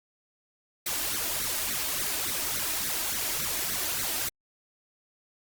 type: noise with flanger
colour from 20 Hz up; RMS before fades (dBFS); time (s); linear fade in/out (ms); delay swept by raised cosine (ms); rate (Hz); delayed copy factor
white; -30; 0.86-4.29; 5; 0.49 to 3.29; 3.5; +0.8
effects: Opus 48 kbps